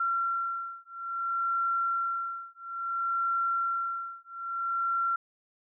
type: beating tone pair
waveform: sine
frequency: 1365 / 1365.59 Hz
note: F6 / F6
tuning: -40 / -39 cents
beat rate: 0.59 Hz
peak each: -31 dBFS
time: 0-5.16 s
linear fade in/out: 5 ms
effects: none